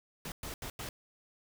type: noise bursts at uneven times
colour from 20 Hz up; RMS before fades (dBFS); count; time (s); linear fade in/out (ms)
pink; -41; 4; 0.25-0.32 / 0.43-0.54 / 0.62-0.7 / 0.79-0.89; 2
effects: none